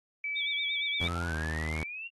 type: tone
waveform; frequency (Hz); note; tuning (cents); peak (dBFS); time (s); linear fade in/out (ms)
sine; 2301; D7; -36; -31; 0.24-1.08; 2
type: tone with vibrato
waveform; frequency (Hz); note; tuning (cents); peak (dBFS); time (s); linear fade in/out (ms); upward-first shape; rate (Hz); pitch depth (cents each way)
sine; 3500; A7; -10; -32; 0.35-1.09; 20; sine; 8.6; 95
type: tone with pitch glide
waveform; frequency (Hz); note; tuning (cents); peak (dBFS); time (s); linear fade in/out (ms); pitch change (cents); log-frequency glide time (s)
sawtooth; 85.8 to 78.68; F2 to D#2; -30 to +20; -28; 1.01-1.83; 0; -150; 1.27-1.34
type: exponential sweep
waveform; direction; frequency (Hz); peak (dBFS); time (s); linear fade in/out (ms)
sine; up; 1251 to 2782; -37; 1.07-2.08; 10
effects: AAC 32 kbps